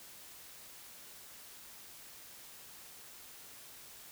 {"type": "silence", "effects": ["white hiss -53 dBFS RMS until 4.11 s"]}